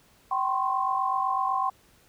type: tone cluster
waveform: sine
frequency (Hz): 772 / 1033 / 1081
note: G5 / C6 / C#6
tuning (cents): -27 / -22 / -44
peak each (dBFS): -28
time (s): 0.31-1.7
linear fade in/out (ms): 5
effects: pink hiss -60 dBFS RMS until 2.08 s